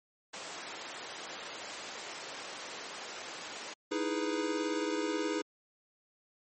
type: high-pass noise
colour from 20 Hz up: pink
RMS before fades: -43 dBFS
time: 0.33-3.74 s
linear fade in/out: 10 ms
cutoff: 450 Hz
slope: 12 dB/octave
type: chord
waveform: square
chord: E major seventh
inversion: third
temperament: equal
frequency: 311.1 / 329.6 / 415.3 / 493.9 Hz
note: D#4 / E4 / G#4 / B4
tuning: 0 / 0 / 0 / 0 cents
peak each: -36 / -39 / -37 / -39 dBFS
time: 3.91-5.42 s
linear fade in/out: 10 ms
effects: MP3 32 kbps